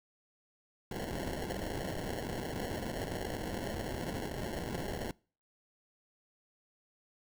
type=noise with sample-and-hold; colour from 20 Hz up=white; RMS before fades=-38 dBFS; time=0.91-5.11 s; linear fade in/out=2 ms; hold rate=1225 Hz; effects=noise-tail reverb RT60 0.4 s tail -25 dB re dry